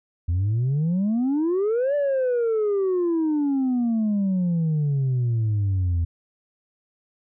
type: exponential two-way sweep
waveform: sine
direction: up then down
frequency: 82.41 to 587.3 to 82.41 Hz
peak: -17 dBFS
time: 0.28-6.05 s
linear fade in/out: 10 ms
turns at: 1.95 s
effects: tanh soft clip ceiling -18 dBFS